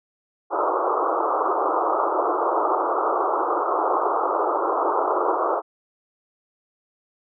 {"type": "band-pass noise", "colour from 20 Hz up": "white", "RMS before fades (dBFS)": -22, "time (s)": [0.5, 5.62], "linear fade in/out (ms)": 50, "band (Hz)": [320, 1300], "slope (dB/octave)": 96, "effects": []}